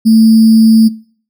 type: tone with sample-and-hold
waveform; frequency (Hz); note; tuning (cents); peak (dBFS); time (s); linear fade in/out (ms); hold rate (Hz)
sine; 222.6; A3; +20; -3; 0.05-0.89; 20; 4900
effects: noise-tail reverb RT60 0.5 s tail -21 dB re dry